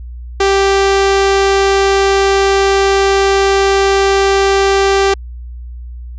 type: tone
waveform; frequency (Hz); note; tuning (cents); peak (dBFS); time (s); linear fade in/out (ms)
sawtooth; 392; G4; 0; -5; 0.4-5.14; 5
effects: added 60 Hz sine -25 dBFS peak until 6.18 s + resampled to 16000 Hz